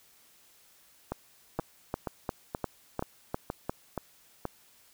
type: two click trains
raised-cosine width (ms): 1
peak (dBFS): -18 / -16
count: 8 / 7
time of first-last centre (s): 1.12-4.453 / 1.59-3.695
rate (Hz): 2.1 / 2.85
effects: white hiss -61 dBFS RMS until 4.93 s